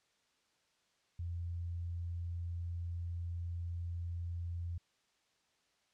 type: tone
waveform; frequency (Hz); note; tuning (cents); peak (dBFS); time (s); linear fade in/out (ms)
sine; 85.9; F2; -28; -37; 1.19-4.78; 5
effects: white hiss -75 dBFS RMS until 5.93 s + low-pass 6000 Hz 12 dB/octave